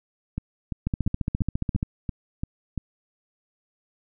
two click trains, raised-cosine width 5 ms, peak -15 / -12 dBFS, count 8 / 15, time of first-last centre 0.38-2.777 / 0.87-1.829 s, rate 2.92 / 14.6 Hz, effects none

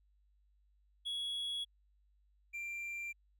triangle tone pair in turn, 3349 / 2368 Hz, G#7 / D7, +14 / +14 cents, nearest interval tritone, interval 600 cents, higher first, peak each -35 / -38 dBFS, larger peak first, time 1.05-1.65 / 2.53-3.13 s, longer neither, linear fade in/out 20 ms, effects added 50 Hz sine -68 dBFS peak until 3.39 s

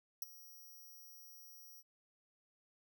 5% pulse tone with ADSR envelope, 5700 Hz, F8, 34 cents sharp, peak -30 dBFS, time 0.22-1.83 s, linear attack 3 ms, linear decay 19 ms, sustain -19 dB, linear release 39 ms, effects none

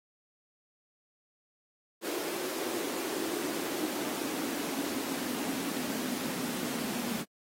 pink noise with high-pass filter sweep, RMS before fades -35 dBFS, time 2.01-7.25 s, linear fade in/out 50 ms, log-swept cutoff 360 to 220 Hz, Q 4.7, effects AAC 48 kbps

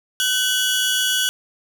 sawtooth tone cluster, 1517 / 2927 / 3361 Hz, F#6 / F#7 / G#7, +43 / -19 / +20 cents, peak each -19 dBFS, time 0.2-1.29 s, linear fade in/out 0 ms, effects none

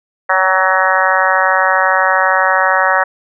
harmonic tone with a mistuned harmonic, 187.5 Hz, F#3, 23 cents sharp, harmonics 3 / 4 / 5 / 6 / 7 / 8 / 9 / 10, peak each -18 / -18 / -18 / -18 / -18 / -18 / -18 / -18 dBFS, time 0.29-3.04 s, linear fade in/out 10 ms, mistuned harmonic 4, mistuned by +18 cents, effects none

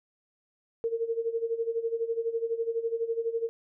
sine tone with tremolo, 458.8 Hz, A#4, 28 cents flat, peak -24 dBFS, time 0.84-3.49 s, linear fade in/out 0 ms, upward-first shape sine, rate 12 Hz, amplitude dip 80%, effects none

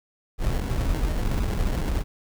brown noise with sample-and-hold, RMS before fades -24 dBFS, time 0.38-2.04 s, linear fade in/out 50 ms, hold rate 1225 Hz, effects none

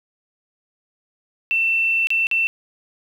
sine tone with dropouts, 2683 Hz, E7, 30 cents sharp, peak -16 dBFS, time 1.51-2.47 s, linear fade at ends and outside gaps 0 ms, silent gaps 2.071-2.104 / 2.269-2.313 s, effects 8-bit

